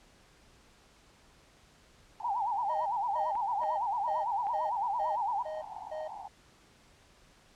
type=band-pass noise; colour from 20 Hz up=white; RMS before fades=-44 dBFS; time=2.2-6.28 s; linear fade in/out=0 ms; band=740 to 920 Hz; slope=96 dB/octave
type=tone with vibrato; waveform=sine; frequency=880 Hz; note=A5; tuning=in tune; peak=-29 dBFS; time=2.24-5.43 s; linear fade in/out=10 ms; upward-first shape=sine; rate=8.9 Hz; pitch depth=200 cents each way
type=tone bursts; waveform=triangle; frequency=622.3 Hz; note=D#5; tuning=in tune; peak=-34 dBFS; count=8; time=2.69-6.08 s; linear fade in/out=10 ms; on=170 ms; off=290 ms
type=clicks; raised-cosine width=0.5 ms; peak=-33 dBFS; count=3; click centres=3.354 / 3.635 / 4.469 s
effects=pink hiss -61 dBFS RMS until 7.55 s + low-pass 8000 Hz 12 dB/octave